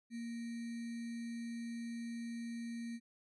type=tone with sample-and-hold; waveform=sine; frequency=233.1 Hz; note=A#3; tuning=in tune; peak=-40 dBFS; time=0.1-3 s; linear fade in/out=50 ms; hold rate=2100 Hz; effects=resampled to 24000 Hz